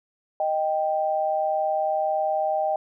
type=tone pair together; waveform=sine; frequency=622.3 / 784 Hz; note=D#5 / G5; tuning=0 / 0 cents; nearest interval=major third; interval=400 cents; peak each=-24 dBFS; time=0.4-2.76 s; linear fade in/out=2 ms; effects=none